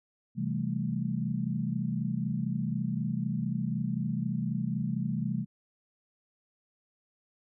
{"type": "chord", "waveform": "sine", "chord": "A minor seventh", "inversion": "first", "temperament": "equal", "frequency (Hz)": [130.81, 164.81, 196, 220], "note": ["C3", "E3", "G3", "A3"], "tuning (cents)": [0, 0, 0, 0], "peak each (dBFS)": -34, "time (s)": [0.35, 5.46], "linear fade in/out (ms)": 50, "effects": []}